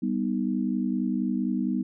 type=chord; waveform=sine; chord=G augmented; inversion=none; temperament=equal; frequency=196 / 246.9 / 311.1 Hz; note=G3 / B3 / D#4; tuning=0 / 0 / 0 cents; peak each=-28 / -27 / -31 dBFS; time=0.02-1.83 s; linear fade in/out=10 ms; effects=none